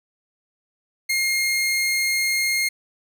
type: tone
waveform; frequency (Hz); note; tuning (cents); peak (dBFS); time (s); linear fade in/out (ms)
sawtooth; 2133; C7; +33; -16; 1.09-2.69; 10
effects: none